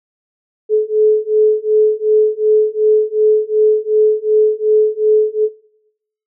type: beating tone pair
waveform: sine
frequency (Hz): 428 / 430.7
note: A4 / A4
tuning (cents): -48 / -37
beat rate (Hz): 2.7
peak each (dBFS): -13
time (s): 0.69-5.49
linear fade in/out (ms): 50
effects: noise-tail reverb RT60 0.8 s tail -20 dB re dry